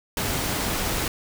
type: noise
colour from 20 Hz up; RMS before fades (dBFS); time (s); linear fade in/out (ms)
pink; -26; 0.17-1.08; 2
effects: none